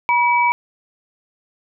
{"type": "tone pair together", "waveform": "sine", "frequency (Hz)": [963.2, 2291], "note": ["B5", "D7"], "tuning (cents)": [-44, -44], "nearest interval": "octave + minor third", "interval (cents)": 1500, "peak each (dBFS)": [-14, -18], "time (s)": [0.09, 0.52], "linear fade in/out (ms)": 0, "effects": []}